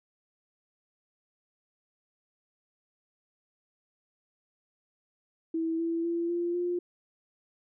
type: tone with pitch steps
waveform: sine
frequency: 326.4 / 332.7 / 339.1 / 345.6 / 352.3 Hz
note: E4 / E4 / E4 / F4 / F4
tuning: -17 / +16 / +49 / -18 / +15 cents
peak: -27 dBFS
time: 5.54-6.79 s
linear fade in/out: 5 ms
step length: 250 ms
effects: none